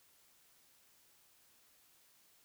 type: silence
effects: white hiss -68 dBFS RMS until 2.44 s